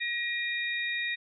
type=tone cluster; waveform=sine; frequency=1899 / 2424 / 3731 Hz; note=A#6 / D#7 / A#7; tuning=+32 / -46 / +1 cents; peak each=-31 / -35 / -36 dBFS; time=0-1.16 s; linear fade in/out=20 ms; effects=none